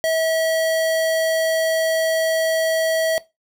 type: tone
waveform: square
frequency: 646 Hz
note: E5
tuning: 35 cents flat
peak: -18 dBFS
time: 0.04-3.18 s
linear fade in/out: 0 ms
effects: noise-tail reverb RT60 0.2 s tail -17 dB re dry